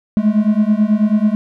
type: beating tone pair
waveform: triangle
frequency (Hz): 207.7 / 216.9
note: G#3 / A3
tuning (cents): 0 / -25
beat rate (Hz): 9.2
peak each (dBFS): -12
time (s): 0.17-1.35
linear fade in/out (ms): 0
effects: none